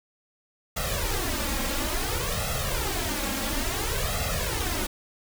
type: noise with flanger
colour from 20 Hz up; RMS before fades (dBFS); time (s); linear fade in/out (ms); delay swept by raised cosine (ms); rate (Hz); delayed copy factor
pink; -28; 0.76-4.87; 10; 1.5 to 3.7; 0.58; +0.85
effects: none